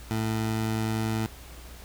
20% pulse tone, 110.6 Hz, A2, 9 cents sharp, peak -21 dBFS, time 0.11-1.26 s, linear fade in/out 0 ms, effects added 60 Hz sine -44 dBFS peak until 1.84 s + pink hiss -48 dBFS RMS until 1.84 s

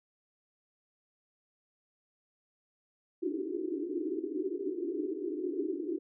white band-pass noise, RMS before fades -35 dBFS, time 3.22-5.99 s, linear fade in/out 10 ms, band 290 to 400 Hz, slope 96 dB/octave, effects none

